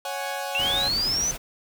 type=chord; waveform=sawtooth; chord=C# suspended fourth; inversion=none; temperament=equal; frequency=554.4 / 740 / 830.6 Hz; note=C#5 / F#5 / G#5; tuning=0 / 0 / 0 cents; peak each=-29 dBFS; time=0.05-0.88 s; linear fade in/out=2 ms
type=linear sweep; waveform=sine; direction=up; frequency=2651 to 6160 Hz; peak=-22 dBFS; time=0.55-1.31 s; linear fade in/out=0 ms
type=noise; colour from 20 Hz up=pink; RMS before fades=-34 dBFS; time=0.58-1.38 s; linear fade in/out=20 ms
effects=none